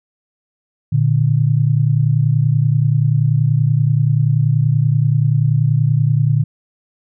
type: tone pair together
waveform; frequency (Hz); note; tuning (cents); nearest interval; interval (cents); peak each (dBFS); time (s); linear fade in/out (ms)
sine; 117.1 / 147.54; A#2 / D3; +8 / +8; major third; 400; -14; 0.92-6.44; 10
effects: none